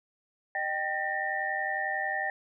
sine tone cluster, 614 / 778 / 1803 / 1894 Hz, D#5 / G5 / A6 / A#6, -23 / -13 / +42 / +27 cents, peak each -38 / -33 / -32 / -35 dBFS, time 0.55-2.3 s, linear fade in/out 2 ms, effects none

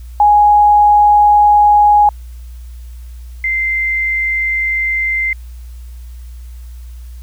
sine tone pair in turn, 830.6 / 2083 Hz, G#5 / C7, 0 / -8 cents, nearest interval octave + major third, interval 1592 cents, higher second, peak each -5 / -13 dBFS, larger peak first, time 0.2-2.09 / 3.44-5.33 s, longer neither, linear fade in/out 2 ms, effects added 60 Hz sine -28 dBFS peak until 7.22 s + white hiss -50 dBFS RMS until 7.22 s

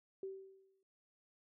sine tone with exponential decay, 385.3 Hz, G4, 30 cents flat, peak -39 dBFS, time 0.23-0.83 s, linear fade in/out 2 ms, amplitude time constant 130 ms, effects none

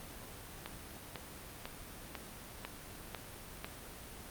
click train, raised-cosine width 0.3 ms, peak -24 dBFS, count 7, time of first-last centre 0.66-3.645 s, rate 2.01 Hz, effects pink hiss -49 dBFS RMS until 4.3 s + Opus 32 kbps

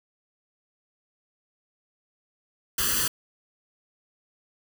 white noise with comb filter, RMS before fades -25 dBFS, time 2.78-3.08 s, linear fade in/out 5 ms, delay 0.66 ms, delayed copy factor +0.95, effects none

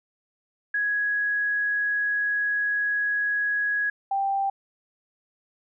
sine tone pair in turn, 1667 / 786.7 Hz, G#6 / G5, +6 / +6 cents, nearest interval octave + minor second, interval 1300 cents, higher first, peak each -22 dBFS, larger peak neither, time 0.74-3.9 / 4.11-4.5 s, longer first, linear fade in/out 5 ms, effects none

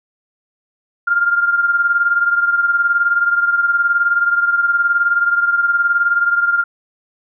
sine beating tone pair, 1396.9 / 1415.9 Hz, F6 / F6, 0 / +23 cents, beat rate 19 Hz, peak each -13 / -19 dBFS, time 1.07-6.64 s, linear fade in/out 10 ms, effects none

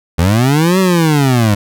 25% pulse linear two-way sweep, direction up then down, 79 to 192.3 to 99.2 Hz, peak -5 dBFS, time 0.18-1.55 s, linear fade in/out 10 ms, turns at 0.79 s, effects none

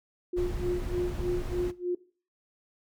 sine tone with tremolo, 356.1 Hz, F4, 34 cents sharp, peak -25 dBFS, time 0.33-1.95 s, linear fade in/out 5 ms, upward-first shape sine, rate 3.3 Hz, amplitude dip 95%
brown noise, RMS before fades -34 dBFS, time 0.36-1.72 s, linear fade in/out 20 ms
effects noise-tail reverb RT60 0.4 s tail -19 dB re dry

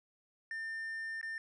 triangle tone with dropouts, 1800 Hz, A6, 39 cents sharp, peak -36 dBFS, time 0.51-1.38 s, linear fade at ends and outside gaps 1 ms, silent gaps 1.213-1.229 s, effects resampled to 24000 Hz

